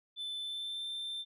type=tone with pitch glide; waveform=sine; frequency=3520 to 3567 Hz; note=A7 to A7; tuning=0 to +23 cents; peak=-34 dBFS; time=0.16-1.25 s; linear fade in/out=50 ms; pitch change=+23 cents; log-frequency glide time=0.39-0.87 s; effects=tanh soft clip ceiling -36 dBFS